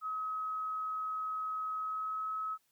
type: tone with pitch glide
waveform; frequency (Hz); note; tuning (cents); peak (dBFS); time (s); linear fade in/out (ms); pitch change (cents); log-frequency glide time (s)
sine; 1275 to 1285.4; D#6 to E6; +42 to -44; -34; 0.01-2.58; 50; +14; 1.75-2.31
effects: white hiss -75 dBFS RMS until 2.71 s